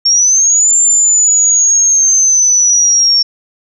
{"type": "linear two-way sweep", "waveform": "sine", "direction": "up then down", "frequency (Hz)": [5470, 7290, 5470], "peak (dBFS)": -6, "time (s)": [0.05, 3.23], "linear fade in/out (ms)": 10, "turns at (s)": 0.76, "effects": []}